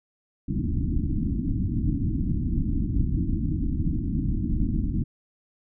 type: low-pass noise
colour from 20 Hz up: pink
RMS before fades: -25 dBFS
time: 0.48-5.04 s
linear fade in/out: 10 ms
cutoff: 320 Hz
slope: 96 dB/octave
effects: none